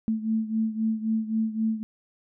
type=beating tone pair; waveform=sine; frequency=220 / 223.8 Hz; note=A3 / A3; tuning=0 / +30 cents; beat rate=3.8 Hz; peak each=-25 / -29 dBFS; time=0.08-1.83 s; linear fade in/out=0 ms; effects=none